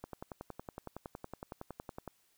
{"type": "click train", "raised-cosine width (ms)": 1, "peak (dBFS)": -28, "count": 23, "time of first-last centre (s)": [0.04, 2.077], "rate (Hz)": 10.8, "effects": ["white hiss -72 dBFS RMS until 2.37 s"]}